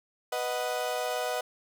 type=chord; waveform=35% pulse; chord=B major; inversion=none; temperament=equal; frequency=493.9 / 622.3 / 740 Hz; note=B4 / D#5 / F#5; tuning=0 / 0 / 0 cents; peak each=-32 dBFS; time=0.32-1.41 s; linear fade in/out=5 ms; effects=none